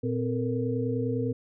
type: tone cluster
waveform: sine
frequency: 117.7 / 257.1 / 442.2 / 472.1 Hz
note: A#2 / C4 / A4 / A#4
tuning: +17 / -30 / +9 / +22 cents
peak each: -30 / -30 / -34 / -32 dBFS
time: 0.03-1.33 s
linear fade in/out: 10 ms
effects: none

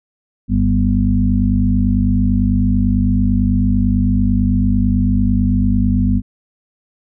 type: harmonic tone with a mistuned harmonic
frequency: 49 Hz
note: G1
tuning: in tune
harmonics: 1 / 2 / 4 / 5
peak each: -17 / -17 / -17 / -17 dBFS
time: 0.48-6.22 s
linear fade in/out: 50 ms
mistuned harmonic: 1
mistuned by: -75 cents
effects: none

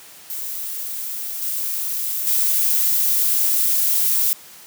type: noise with level steps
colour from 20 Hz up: violet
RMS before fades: -28 / -24 / -18 dBFS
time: 0.3-4.33 s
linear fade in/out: 0 ms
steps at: 1.42 / 2.27 s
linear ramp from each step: 2 ms
effects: white hiss -43 dBFS RMS until 4.66 s + high-pass 100 Hz 12 dB/octave

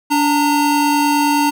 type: tone pair together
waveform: square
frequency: 288.8 / 916 Hz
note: D4 / A#5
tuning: -29 / -31 cents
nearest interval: octave + minor sixth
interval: 1998 cents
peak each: -16 dBFS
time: 0.1-1.51 s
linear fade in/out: 20 ms
effects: none

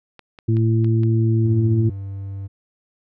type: clicks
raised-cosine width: 0.3 ms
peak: -25 dBFS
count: 5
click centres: 0.193 / 0.388 / 0.569 / 0.845 / 1.034 s
type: harmonic tone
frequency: 112.4 Hz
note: A2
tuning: 37 cents sharp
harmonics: 1 / 2 / 3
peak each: -15 / -25 / -23 dBFS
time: 0.48-1.9 s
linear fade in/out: 10 ms
type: tone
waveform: triangle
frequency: 98 Hz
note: G2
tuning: in tune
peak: -25 dBFS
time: 1.44-2.48 s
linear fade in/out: 20 ms
effects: none

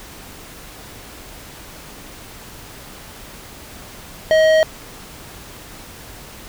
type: tone with tanh clipping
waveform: triangle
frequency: 632 Hz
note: D#5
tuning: 27 cents sharp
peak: -12 dBFS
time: 4.31-4.63 s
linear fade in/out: 0 ms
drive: 18 dB
effects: pink hiss -38 dBFS RMS until 6.48 s

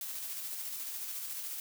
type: noise with tremolo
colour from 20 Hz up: blue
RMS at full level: -39 dBFS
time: 0.01-1.6 s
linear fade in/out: 2 ms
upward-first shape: square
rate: 14 Hz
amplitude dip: 25%
effects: none

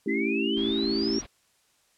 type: chord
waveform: sine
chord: A dominant seventh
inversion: none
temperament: equal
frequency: 220 / 277.2 / 329.6 / 392 Hz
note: A3 / C#4 / E4 / G4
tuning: 0 / 0 / 0 / 0 cents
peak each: -30 dBFS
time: 0.06-1.19 s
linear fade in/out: 5 ms
type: exponential sweep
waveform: sine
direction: up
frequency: 1975.5 to 5800 Hz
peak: -30 dBFS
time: 0.08-1.22 s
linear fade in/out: 20 ms
type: low-pass noise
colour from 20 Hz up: pink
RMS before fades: -44 dBFS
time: 0.56-1.27 s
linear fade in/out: 20 ms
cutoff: 4700 Hz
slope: 48 dB/octave
effects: white hiss -66 dBFS RMS until 1.97 s + low-pass 10000 Hz 12 dB/octave

